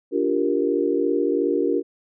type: chord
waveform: sine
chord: G minor seventh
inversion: second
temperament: equal with one note detuned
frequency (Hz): 290.5 / 349.2 / 392 / 466.2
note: D4 / F4 / G4 / Bb4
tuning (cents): -19 / 0 / 0 / 0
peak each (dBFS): -24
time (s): 0.11-1.83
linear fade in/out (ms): 50
effects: none